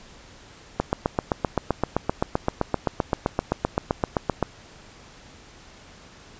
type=click train; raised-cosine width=1 ms; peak=-6 dBFS; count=29; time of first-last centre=0.8-4.427 s; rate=7.72 Hz; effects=pink hiss -48 dBFS RMS until 6.39 s + resampled to 16000 Hz